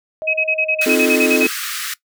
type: tone with pitch glide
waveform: sine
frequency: 629 to 617.5 Hz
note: D#5 to D#5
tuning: +19 to -13 cents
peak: -23 dBFS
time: 0.22-1.43 s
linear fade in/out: 0 ms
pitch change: -32 cents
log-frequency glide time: 0.54-1.12 s
type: tone bursts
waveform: sine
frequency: 2546 Hz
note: D#7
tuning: 39 cents sharp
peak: -14 dBFS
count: 12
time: 0.27-1.471 s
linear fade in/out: 10 ms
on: 68 ms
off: 35 ms
type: high-pass noise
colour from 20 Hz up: pink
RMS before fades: -25 dBFS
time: 0.81-1.94 s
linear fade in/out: 5 ms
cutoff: 1200 Hz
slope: 96 dB/octave
type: chord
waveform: triangle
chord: F dominant seventh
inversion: second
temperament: just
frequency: 261.9 / 314.3 / 349.2 / 436.5 Hz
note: C4 / Eb4 / F4 / A4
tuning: +2 / +18 / 0 / -14 cents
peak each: -16 / -20 / -19 / -16 dBFS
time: 0.86-1.47 s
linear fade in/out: 5 ms
effects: noise-tail reverb RT60 0.1 s tail -19 dB re dry